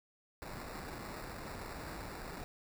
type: noise with sample-and-hold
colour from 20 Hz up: pink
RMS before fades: -45 dBFS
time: 0.42-2.44 s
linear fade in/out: 0 ms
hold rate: 3150 Hz
effects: none